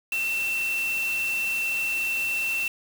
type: tone in noise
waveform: sine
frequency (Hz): 2690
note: E7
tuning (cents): +34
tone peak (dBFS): -24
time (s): 0.12-2.68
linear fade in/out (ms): 2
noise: white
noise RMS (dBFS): -37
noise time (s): 0.12-2.68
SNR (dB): +10
effects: none